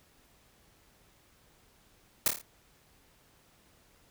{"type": "noise with echo", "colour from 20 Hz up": "white", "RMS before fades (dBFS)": -24, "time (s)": [2.26, 2.28], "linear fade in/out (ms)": 2, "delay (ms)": 27, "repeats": 5, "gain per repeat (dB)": -5, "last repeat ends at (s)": 2.415, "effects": ["pink hiss -64 dBFS RMS until 4.1 s"]}